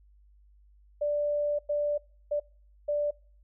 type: tone bursts at uneven times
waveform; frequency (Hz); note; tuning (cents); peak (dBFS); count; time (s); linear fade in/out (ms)
sine; 587.3; D5; 0; -25; 4; 1.01-1.59 / 1.69-1.98 / 2.31-2.4 / 2.88-3.11; 10
effects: noise-tail reverb RT60 0.5 s tail -26 dB re dry + added 50 Hz sine -56 dBFS peak until 3.43 s